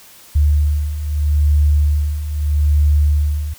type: beating tone pair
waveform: sine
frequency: 73.42 / 74.21 Hz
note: D2 / D2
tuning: 0 / +19 cents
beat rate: 0.79 Hz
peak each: -18 / -13 dBFS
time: 0.35-3.54 s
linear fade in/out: 10 ms
effects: white hiss -43 dBFS RMS until 3.58 s